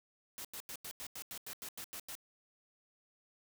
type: noise bursts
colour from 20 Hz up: white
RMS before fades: -45 dBFS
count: 12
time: 0.38-2.152 s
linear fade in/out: 0 ms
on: 67 ms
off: 88 ms
effects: none